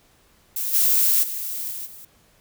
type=noise with level steps; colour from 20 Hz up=violet; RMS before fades=-26 / -18 / -29 / -32 / -42 dBFS; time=0.56-2.05 s; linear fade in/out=5 ms; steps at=0.73 / 1.22 / 1.7 / 1.85 s; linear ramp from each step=20 ms; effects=pink hiss -58 dBFS RMS until 2.4 s